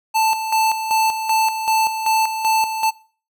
square tone with tremolo, 882 Hz, A5, 4 cents sharp, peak -15 dBFS, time 0.14-2.91 s, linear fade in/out 20 ms, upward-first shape square, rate 2.6 Hz, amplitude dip 60%, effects noise-tail reverb RT60 0.4 s tail -20 dB re dry

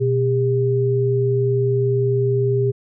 sine tone pair together, 123.47 / 401.4 Hz, B2 / G4, 0 / +41 cents, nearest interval octave + minor sixth, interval 2041 cents, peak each -18 dBFS, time 0-2.72 s, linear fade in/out 20 ms, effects none

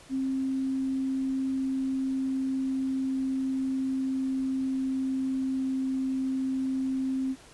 sine tone with pitch glide, 265.7 to 263.7 Hz, C4 to C4, +27 to +14 cents, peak -26 dBFS, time 0.09-7.36 s, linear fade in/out 50 ms, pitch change -13 cents, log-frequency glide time 1.2-6.02 s, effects pink hiss -52 dBFS RMS until 7.53 s + resampled to 24000 Hz

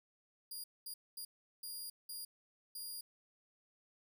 15% pulse tone bursts at uneven times, 4828 Hz, D8, 47 cents sharp, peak -37 dBFS, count 6, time 0.51-0.64 / 0.86-0.94 / 1.17-1.25 / 1.63-1.9 / 2.09-2.25 / 2.75-3.01 s, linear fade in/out 5 ms, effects none

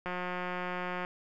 click train, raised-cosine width 0.5 ms, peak -21 dBFS, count 179, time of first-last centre 0.06-1.049 s, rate 180 Hz, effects none

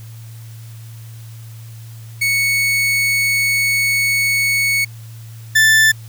40% pulse tone pair in turn, 2217 / 1761.8 Hz, C#7 / A6, 0 / +2 cents, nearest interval major third, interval 398 cents, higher first, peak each -13 / -8 dBFS, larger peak second, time 2.21-4.85 / 5.55-5.92 s, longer first, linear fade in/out 10 ms, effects added 113 Hz sine -32 dBFS peak until 6.08 s + white hiss -46 dBFS RMS until 6.08 s

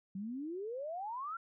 sine exponential sweep, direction up, 185 to 1396.9 Hz, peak -38 dBFS, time 0.15-1.37 s, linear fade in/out 5 ms, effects none

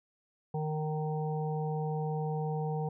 harmonic tone, 154.3 Hz, D#3, 14 cents flat, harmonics 1 / 3 / 5 / 6, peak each -32 / -37 / -39 / -46 dBFS, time 0.54-2.89 s, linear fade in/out 5 ms, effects none

